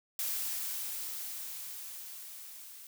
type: noise with level ramp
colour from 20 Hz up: blue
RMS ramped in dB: -34 to -50 dBFS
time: 0.19-2.87 s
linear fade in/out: 2 ms
effects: none